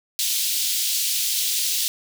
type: high-pass noise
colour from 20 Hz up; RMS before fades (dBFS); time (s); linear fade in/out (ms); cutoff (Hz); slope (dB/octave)
pink; -23; 0.19-1.88; 0; 3300; 24
effects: none